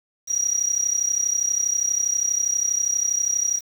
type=tone with amplitude modulation; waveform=sine; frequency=5750 Hz; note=F8; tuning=50 cents sharp; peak=-16 dBFS; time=0.27-3.61 s; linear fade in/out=50 ms; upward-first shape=sine; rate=32.4 Hz; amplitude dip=80%; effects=7-bit